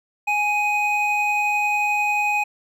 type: tone pair together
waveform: triangle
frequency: 830.6 / 2503 Hz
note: G#5 / D#7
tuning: 0 / +10 cents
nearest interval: octave + perfect fifth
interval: 1910 cents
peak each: -20 / -19 dBFS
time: 0.27-2.44 s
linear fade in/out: 10 ms
effects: none